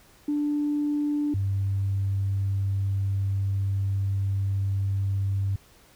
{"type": "tone pair in turn", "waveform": "sine", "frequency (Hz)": [294.1, 98.14], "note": ["D4", "G2"], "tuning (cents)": [3, 2], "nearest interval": "octave + perfect fifth", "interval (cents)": 1901, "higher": "first", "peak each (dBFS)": -22, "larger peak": "neither", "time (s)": [[0.28, 1.34], [1.34, 5.56]], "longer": "second", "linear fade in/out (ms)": 5, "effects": ["tanh soft clip ceiling -18 dBFS", "pink hiss -56 dBFS RMS until 5.95 s"]}